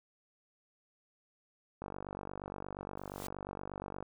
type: click train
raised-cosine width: 1 ms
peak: -27 dBFS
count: 108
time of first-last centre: 1.82-4.026 s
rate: 48.5 Hz
type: noise with exponential growth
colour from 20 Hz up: white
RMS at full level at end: -43 dBFS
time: 2.97-3.27 s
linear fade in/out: 2 ms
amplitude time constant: 65 ms
effects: none